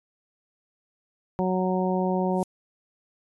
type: harmonic tone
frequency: 185 Hz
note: F#3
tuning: in tune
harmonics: 1 / 2 / 3 / 4 / 5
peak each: -25 / -28 / -30 / -31 / -32 dBFS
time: 1.39-2.43 s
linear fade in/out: 0 ms
type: noise with exponential growth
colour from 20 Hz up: violet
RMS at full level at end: -36 dBFS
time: 2.29-2.44 s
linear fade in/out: 2 ms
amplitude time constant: 32 ms
effects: resampled to 24000 Hz